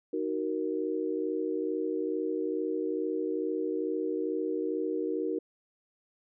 sine chord, D# minor, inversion none, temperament just, 311.1 / 373.4 / 466.7 Hz, D#4 / F#4 / A#4, 0 / +16 / +2 cents, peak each -33 dBFS, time 0.13-5.39 s, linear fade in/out 5 ms, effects none

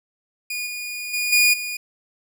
sawtooth tone with level steps, 2446 Hz, D#7, 30 cents flat, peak -22 / -25 / -18 / -10 / -23 dBFS, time 0.5-1.77 s, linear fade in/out 5 ms, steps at 0.66 / 1.13 / 1.32 / 1.53 s, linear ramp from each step 10 ms, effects none

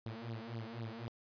sawtooth tone with flanger, 114.3 Hz, A#2, 34 cents flat, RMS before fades -44 dBFS, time 0.06-1.08 s, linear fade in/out 0 ms, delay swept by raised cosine 0.21 to 4.61 ms, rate 3.9 Hz, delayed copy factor +0.95, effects resampled to 11025 Hz

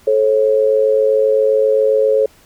sine tone pair together, 434.9 / 542.4 Hz, A4 / C#5, -20 / -38 cents, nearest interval major third, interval 382 cents, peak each -13 dBFS, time 0.07-2.26 s, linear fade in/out 5 ms, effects pink hiss -49 dBFS RMS until 2.45 s

